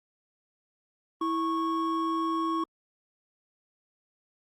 triangle tone pair together, 327.4 / 1101.2 Hz, E4 / C#6, -12 / -12 cents, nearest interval octave + major sixth, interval 2100 cents, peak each -27 dBFS, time 1.21-2.64 s, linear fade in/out 5 ms, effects Opus 32 kbps

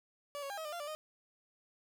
30% pulse tone with pitch steps, 575 / 555 / 805 / 637 / 602 / 691 / 587 / 618 Hz, D5 / C#5 / G5 / D#5 / D5 / F5 / D5 / D#5, -37 / +2 / +46 / +41 / +43 / -19 / -1 / -12 cents, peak -37 dBFS, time 0.35-0.95 s, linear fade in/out 0 ms, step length 75 ms, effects none

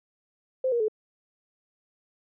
sine tone with pitch steps, 519 / 473.2 / 431.4 Hz, C5 / A#4 / A4, -14 / +26 / -34 cents, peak -22 dBFS, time 0.64-0.883 s, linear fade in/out 5 ms, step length 81 ms, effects none

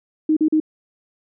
sine tone bursts, 311.3 Hz, D#4, 1 cent sharp, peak -13 dBFS, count 3, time 0.29-0.601 s, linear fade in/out 5 ms, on 77 ms, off 40 ms, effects none

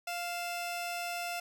sawtooth tone pair together, 698.5 / 2637 Hz, F5 / E7, 0 / 0 cents, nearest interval octave + major seventh, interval 2300 cents, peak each -32 / -38 dBFS, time 0.07-1.4 s, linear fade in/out 5 ms, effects none

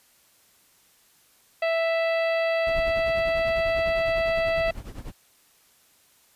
harmonic tone, 659.3 Hz, E5, in tune, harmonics 1 / 2 / 3 / 4 / 5 / 6 / 7, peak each -22 / -36 / -31 / -33 / -42 / -45 / -44 dBFS, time 1.62-4.71 s, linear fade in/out 5 ms
brown noise with tremolo, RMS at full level -33 dBFS, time 2.66-5.12 s, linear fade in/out 20 ms, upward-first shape triangle, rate 10 Hz, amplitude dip 90%
effects white hiss -60 dBFS RMS until 6.35 s + resampled to 32000 Hz

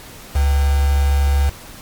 sine tone with quantisation, 70.3 Hz, C#2, 25 cents sharp, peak -12 dBFS, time 0.35-1.5 s, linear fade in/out 10 ms, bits 4, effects pink hiss -38 dBFS RMS until 1.81 s + MP3 96 kbps

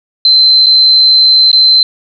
sine tone with dropouts, 4086 Hz, C8, 42 cents flat, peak -3 dBFS, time 0.25-1.83 s, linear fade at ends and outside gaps 2 ms, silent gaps 0.661-0.666 / 1.516-1.529 s, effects none

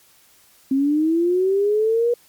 sine linear sweep, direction up, 263.6 to 483.2 Hz, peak -15 dBFS, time 0.71-2.14 s, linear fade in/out 5 ms, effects white hiss -54 dBFS RMS until 2.28 s + MP3 96 kbps

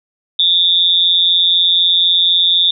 sine tone with amplitude modulation, 3572 Hz, A7, 25 cents sharp, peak -5 dBFS, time 0.39-2.71 s, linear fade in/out 5 ms, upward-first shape sine, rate 176 Hz, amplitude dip 95%, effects none

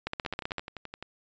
two click trains, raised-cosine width 0.3 ms, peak -23 / -15 dBFS, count 10 / 9, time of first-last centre 0.25-1.026 / 0.07-0.583 s, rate 11.6 / 15.6 Hz, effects resampled to 16000 Hz

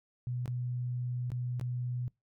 sine tone with dropouts, 123.47 Hz, B2, in tune, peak -32 dBFS, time 0.27-2.08 s, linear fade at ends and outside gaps 0 ms, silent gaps 0.458-0.478 / 1.303-1.318 / 1.597-1.612 s, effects noise-tail reverb RT60 0.2 s tail -24 dB re dry

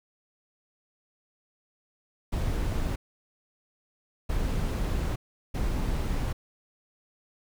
brown noise bursts at uneven times, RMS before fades -28 dBFS, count 3, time 2.32-2.96 / 4.29-5.16 / 5.54-6.33 s, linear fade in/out 10 ms, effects none

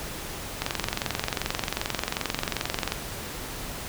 click train, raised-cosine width 0.2 ms, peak -8 dBFS, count 53, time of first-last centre 0.62-2.921 s, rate 22.6 Hz, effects pink hiss -36 dBFS RMS until 3.88 s

